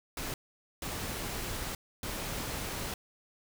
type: noise bursts at uneven times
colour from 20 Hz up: pink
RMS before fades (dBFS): -37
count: 3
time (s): 0.17-0.34 / 0.82-1.75 / 2.03-2.94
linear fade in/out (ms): 2
effects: none